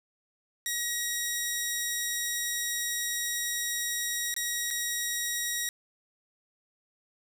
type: tone with dropouts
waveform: 10% pulse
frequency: 1901 Hz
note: A#6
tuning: 33 cents sharp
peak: -20 dBFS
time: 0.66-5.69 s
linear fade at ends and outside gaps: 1 ms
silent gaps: 4.341-4.364 / 4.705-4.709 s
effects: 8-bit